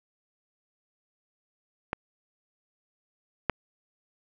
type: clicks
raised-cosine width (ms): 0.5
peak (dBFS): -13 / -8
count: 2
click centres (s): 1.931 / 3.497
effects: none